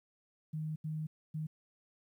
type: tone bursts at uneven times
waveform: sine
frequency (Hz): 155.56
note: D#3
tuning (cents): 0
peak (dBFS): -35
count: 3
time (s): 0.53-0.76 / 0.84-1.07 / 1.34-1.47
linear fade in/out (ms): 10
effects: 12-bit